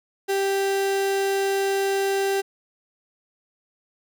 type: tone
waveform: 35% pulse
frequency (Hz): 392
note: G4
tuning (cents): 0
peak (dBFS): -19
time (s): 0.28-2.42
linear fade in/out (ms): 20
effects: none